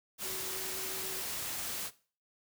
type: tone in noise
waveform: sine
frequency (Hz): 377.9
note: F#4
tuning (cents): +37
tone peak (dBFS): -46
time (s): 0.21-1.24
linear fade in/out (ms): 50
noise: white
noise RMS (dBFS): -38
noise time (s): 0.18-1.91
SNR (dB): -11
effects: noise-tail reverb RT60 0.4 s tail -18 dB re dry